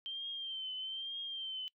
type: tone with vibrato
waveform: sine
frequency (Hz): 3136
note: G7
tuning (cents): 0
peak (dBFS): -38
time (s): 0.06-1.68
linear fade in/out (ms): 0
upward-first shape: triangle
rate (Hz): 1.1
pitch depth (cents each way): 65
effects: noise-tail reverb RT60 0.1 s tail -23 dB re dry